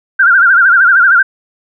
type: tone with vibrato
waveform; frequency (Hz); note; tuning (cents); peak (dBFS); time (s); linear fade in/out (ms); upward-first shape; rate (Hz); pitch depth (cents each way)
sine; 1480; F#6; 0; -4; 0.19-1.23; 10; sine; 13; 130
effects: none